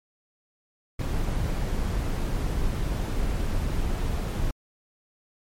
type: noise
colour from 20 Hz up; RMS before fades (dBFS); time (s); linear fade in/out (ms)
brown; -26; 0.99-4.51; 5
effects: MP3 64 kbps